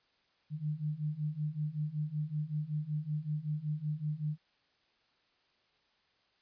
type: beating tone pair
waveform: sine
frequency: 148.5 / 153.8 Hz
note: D3 / D#3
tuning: +20 / -20 cents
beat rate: 5.3 Hz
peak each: -37 / -35 dBFS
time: 0.5-4.38 s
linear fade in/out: 50 ms
effects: white hiss -72 dBFS RMS until 6.41 s + resampled to 11025 Hz